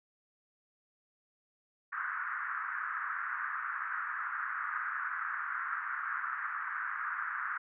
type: band-pass noise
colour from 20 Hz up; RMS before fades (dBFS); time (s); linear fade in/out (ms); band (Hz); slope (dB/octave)
pink; -37; 1.92-7.58; 10; 1200 to 1700; 48
effects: none